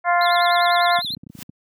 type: harmonic tone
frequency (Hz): 349.2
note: F4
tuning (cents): 0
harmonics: 2 / 3 / 4 / 5 / 6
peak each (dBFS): -17 / -21 / -23 / -25 / -27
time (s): 0.04-1.02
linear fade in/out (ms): 50
type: tone with vibrato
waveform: triangle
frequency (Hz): 3788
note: A#7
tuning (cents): +27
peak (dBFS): -23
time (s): 0.21-1.15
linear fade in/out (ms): 2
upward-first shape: sine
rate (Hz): 10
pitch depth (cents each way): 180
type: clicks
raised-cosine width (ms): 5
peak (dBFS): -20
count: 12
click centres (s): 0.988 / 1.047 / 1.105 / 1.138 / 1.17 / 1.235 / 1.267 / 1.3 / 1.352 / 1.389 / 1.425 / 1.494
type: noise with exponential growth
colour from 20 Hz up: white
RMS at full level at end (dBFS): -33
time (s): 1.29-1.43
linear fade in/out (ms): 1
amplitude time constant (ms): 30
effects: high-pass 200 Hz 12 dB/octave